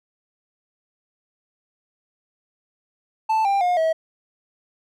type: tone with pitch steps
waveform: triangle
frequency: 880 / 793.1 / 714.8 / 644.2 Hz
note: A5 / G5 / F5 / E5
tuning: 0 / +20 / +40 / -40 cents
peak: -15 dBFS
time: 3.29-3.93 s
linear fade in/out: 10 ms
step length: 160 ms
effects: none